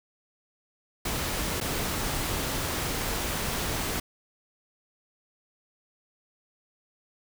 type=noise with dropouts; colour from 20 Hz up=pink; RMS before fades=-30 dBFS; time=1.05-4 s; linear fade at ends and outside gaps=5 ms; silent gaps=1.603-1.61 s; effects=none

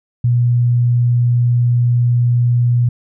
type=tone; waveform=sine; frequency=121 Hz; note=B2; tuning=35 cents flat; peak=-10 dBFS; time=0.24-2.89 s; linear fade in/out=5 ms; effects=none

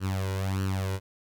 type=tone with flanger; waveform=sawtooth; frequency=95.8 Hz; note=G2; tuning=39 cents flat; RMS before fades=-29 dBFS; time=0-1 s; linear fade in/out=50 ms; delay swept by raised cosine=0.68 to 2.08 ms; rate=1.6 Hz; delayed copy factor=+0.75; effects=none

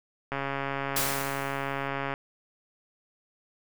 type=click train; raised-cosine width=0.5 ms; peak=-16 dBFS; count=252; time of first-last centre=0.32-2.139 s; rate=138 Hz
type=noise with exponential decay; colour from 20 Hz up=white; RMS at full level=-26 dBFS; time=0.96-1.88 s; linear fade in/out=5 ms; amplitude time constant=200 ms
effects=none

